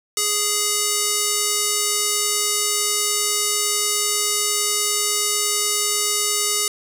square tone with band-pass filter, 415.3 Hz, G#4, in tune, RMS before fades -21 dBFS, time 0.17-6.68 s, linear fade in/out 2 ms, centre 8200 Hz, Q 1.3, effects none

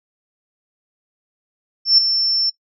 sine tone with ADSR envelope, 5380 Hz, E8, 34 cents sharp, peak -6 dBFS, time 1.85-2.5 s, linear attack 130 ms, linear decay 7 ms, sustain -9 dB, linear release 7 ms, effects noise-tail reverb RT60 0.1 s tail -21 dB re dry

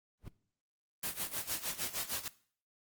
brown noise with exponential growth, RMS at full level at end -40 dBFS, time 0.19-0.28 s, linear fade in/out 0 ms, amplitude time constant 18 ms
white noise with tremolo, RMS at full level -35 dBFS, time 1.03-2.28 s, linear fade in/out 2 ms, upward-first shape sine, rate 6.5 Hz, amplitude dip 85%
effects noise-tail reverb RT60 0.5 s tail -19 dB re dry + Opus 24 kbps

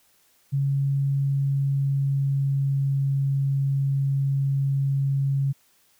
sine tone with pitch glide, 138.59 to 137.71 Hz, C#3 to C#3, 0 to -11 cents, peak -20 dBFS, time 0.52-5.53 s, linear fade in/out 20 ms, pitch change -11 cents, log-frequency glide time 1.18-3.1 s, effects white hiss -62 dBFS RMS until 5.99 s

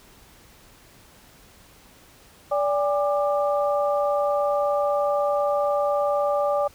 sine tone cluster, 580 / 810 / 1188 Hz, D5 / G#5 / D6, -22 / -43 / +20 cents, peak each -21 / -27 / -28 dBFS, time 2.51-6.68 s, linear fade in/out 10 ms, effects pink hiss -52 dBFS RMS until 6.74 s

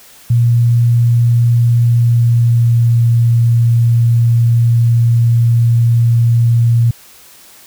sine tone with pitch glide, 118.5 to 117.14 Hz, A#2 to A#2, +29 to +9 cents, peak -7 dBFS, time 0.3-6.91 s, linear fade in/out 5 ms, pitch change -20 cents, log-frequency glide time 1.83-3.04 s, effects white hiss -41 dBFS RMS until 7.66 s

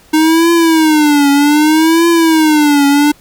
square tone with vibrato, 308.9 Hz, D#4, 12 cents flat, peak -7 dBFS, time 0.13-3.12 s, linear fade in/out 10 ms, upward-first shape triangle, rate 0.64 Hz, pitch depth 170 cents each way, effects pink hiss -45 dBFS RMS until 3.2 s

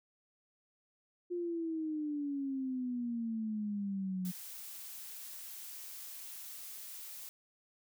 sine exponential sweep, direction down, 355.4 to 180 Hz, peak -34 dBFS, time 1.3-4.32 s, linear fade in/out 20 ms
blue noise, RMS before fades -47 dBFS, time 4.25-7.29 s, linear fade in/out 0 ms
effects none

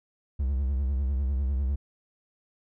triangle tone with vibrato, 67.4 Hz, C#2, 48 cents flat, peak -22 dBFS, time 0.39-1.76 s, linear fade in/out 10 ms, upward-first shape triangle, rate 10 Hz, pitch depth 160 cents each way, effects none

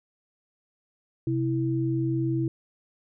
sine tone pair together, 130 / 327.8 Hz, C3 / E4, -11 / -10 cents, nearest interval octave + major third, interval 1601 cents, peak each -26 dBFS, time 1.27-2.48 s, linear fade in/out 2 ms, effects none

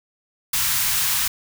white band-stop noise, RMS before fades -21 dBFS, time 0.53-1.28 s, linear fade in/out 5 ms, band 170 to 960 Hz, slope 24 dB/octave, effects none

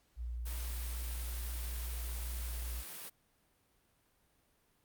sine tone, 59.1 Hz, A#1, 24 cents sharp, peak -37 dBFS, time 0.16-2.84 s, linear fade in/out 50 ms
white high-pass noise, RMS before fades -46 dBFS, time 0.45-3.1 s, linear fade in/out 20 ms, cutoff 110 Hz, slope 48 dB/octave
effects pink hiss -73 dBFS RMS until 4.84 s + Opus 48 kbps

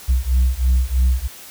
sine beating tone pair, 61.74 / 64.84 Hz, B1 / C2, 0 / -15 cents, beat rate 3.1 Hz, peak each -15 dBFS, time 0.08-1.28 s, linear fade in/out 20 ms, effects tanh soft clip ceiling -10 dBFS + white hiss -39 dBFS RMS until 1.5 s

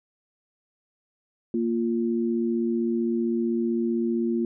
sine tone pair together, 232.5 / 348.1 Hz, A#3 / F4, -4 / -6 cents, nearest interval perfect fifth, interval 698 cents, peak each -24 / -26 dBFS, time 1.54-4.45 s, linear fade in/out 2 ms, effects none

